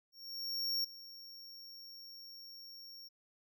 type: tone with ADSR envelope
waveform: square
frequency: 5520 Hz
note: F8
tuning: 21 cents flat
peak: -32 dBFS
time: 0.12-3.09 s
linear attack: 720 ms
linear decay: 8 ms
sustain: -18 dB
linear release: 19 ms
effects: none